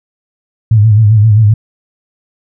sine tone with vibrato, 107.7 Hz, A2, 37 cents flat, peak -3 dBFS, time 0.71-1.54 s, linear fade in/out 5 ms, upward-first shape sine, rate 7.6 Hz, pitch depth 86 cents each way, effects none

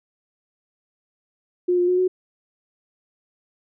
sine tone with pitch steps, 357.7 / 354.2 / 362.5 / 368.4 Hz, F4 / F4 / F#4 / F#4, +41 / +24 / -35 / -7 cents, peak -16 dBFS, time 1.68-2.08 s, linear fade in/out 10 ms, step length 100 ms, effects none

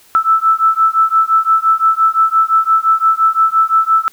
sine beating tone pair, 1315 / 1320.8 Hz, E6 / E6, -5 / +3 cents, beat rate 5.8 Hz, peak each -12 dBFS, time 0.15-4.08 s, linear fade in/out 0 ms, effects white hiss -47 dBFS RMS until 4.12 s

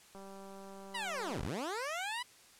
click train, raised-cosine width 1 ms, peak -38 dBFS, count 248, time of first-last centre 0.15-1.417 s, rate 195 Hz
15% pulse linear two-way sweep, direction down then up, 1009 to 30.87 to 1009 Hz, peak -30 dBFS, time 0.94-2.23 s, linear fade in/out 10 ms, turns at 1.42 s
effects white hiss -60 dBFS RMS until 2.59 s + low-pass 10000 Hz 12 dB/octave

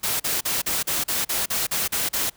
white noise bursts, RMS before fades -24 dBFS, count 11, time 0.03-2.3 s, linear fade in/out 10 ms, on 170 ms, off 40 ms, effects pink hiss -55 dBFS RMS until 2.36 s

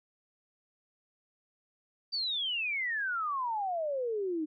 sine exponential sweep, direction down, 4702 to 300 Hz, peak -30 dBFS, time 2.12-4.46 s, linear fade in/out 20 ms, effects none

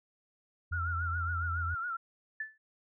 sine tone with pitch glide, 84.7 to 83.92 Hz, E2 to E2, +48 to +31 cents, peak -33 dBFS, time 0.71-1.75 s, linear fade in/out 10 ms, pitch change -17 cents, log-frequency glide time 1.39-1.44 s
sine tone with vibrato, 1392 Hz, F6, 6 cents flat, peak -33 dBFS, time 0.72-1.97 s, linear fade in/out 10 ms, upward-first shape triangle, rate 7.2 Hz, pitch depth 100 cents each way
sine tone with exponential decay, 1750 Hz, A6, 10 cents flat, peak -31 dBFS, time 2.4-2.58 s, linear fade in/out 5 ms, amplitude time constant 38 ms
effects none

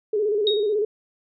sine tone with vibrato, 418.9 Hz, G#4, 15 cents sharp, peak -19 dBFS, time 0.13-0.85 s, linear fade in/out 5 ms, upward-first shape square, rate 16 Hz, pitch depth 59 cents each way
sine tone with exponential decay, 3759 Hz, A#7, 14 cents sharp, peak -17 dBFS, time 0.47-0.74 s, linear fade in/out 1 ms, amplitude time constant 58 ms
effects none

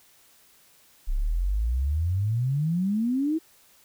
sine exponential sweep, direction up, 31.39 to 329.6 Hz, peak -22 dBFS, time 1.07-3.39 s, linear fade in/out 20 ms, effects white hiss -58 dBFS RMS until 3.84 s

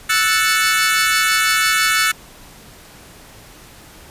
sawtooth chord, F# minor seventh, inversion third, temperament equal, 1318.5 / 1480 / 1760 / 2217 Hz, E6 / F#6 / A6 / C#7, 0 / 0 / 0 / 0 cents, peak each -16 dBFS, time 0.09-2.12 s, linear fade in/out 10 ms, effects pink hiss -42 dBFS RMS until 4.1 s + resampled to 32000 Hz

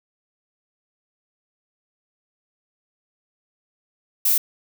violet noise, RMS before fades -18 dBFS, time 4.25-4.38 s, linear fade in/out 5 ms, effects none

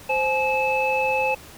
sine tone cluster, 522 / 848 / 2609 Hz, C5 / G#5 / E7, -4 / +36 / -18 cents, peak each -23 dBFS, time 0.09-1.35 s, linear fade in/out 10 ms, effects tanh soft clip ceiling -11 dBFS + pink hiss -44 dBFS RMS until 1.57 s

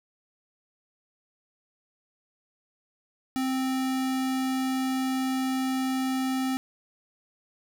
square tone, 261.7 Hz, C4, in tune, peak -26 dBFS, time 3.36-6.57 s, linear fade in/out 0 ms, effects none

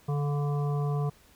harmonic tone with a mistuned harmonic, 145.2 Hz, D3, 19 cents flat, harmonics 1 / 3 / 5 / 7 / 8, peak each -26 / -36 / -40 / -43 / -44 dBFS, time 0.08-1.1 s, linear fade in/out 10 ms, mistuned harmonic 5, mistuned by -25 cents, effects pink hiss -59 dBFS RMS until 1.35 s

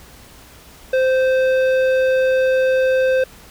triangle tone with tanh clipping, 520 Hz, C5, 11 cents flat, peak -15 dBFS, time 0.93-3.24 s, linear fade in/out 5 ms, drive 16 dB, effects added 60 Hz sine -49 dBFS peak until 3.5 s + pink hiss -44 dBFS RMS until 3.5 s

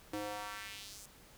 square tone with high-pass filter sweep, 103.8 Hz, G#2, in tune, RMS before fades -44 dBFS, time 0.13-1.06 s, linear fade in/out 5 ms, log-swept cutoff 310 to 7900 Hz, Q 1.6, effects pink hiss -59 dBFS RMS until 1.37 s

